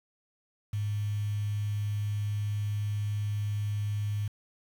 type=tone with quantisation; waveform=sine; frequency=103.83 Hz; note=G#2; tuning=in tune; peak=-28 dBFS; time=0.73-4.28 s; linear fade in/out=5 ms; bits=8; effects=none